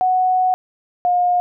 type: tone pair in turn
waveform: sine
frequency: 740 / 714.1 Hz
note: F#5 / F5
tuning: 0 / +38 cents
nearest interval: minor second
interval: 62 cents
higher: first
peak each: -13 dBFS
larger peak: neither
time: 0.01-0.54 / 1.05-1.4 s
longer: first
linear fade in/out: 0 ms
effects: none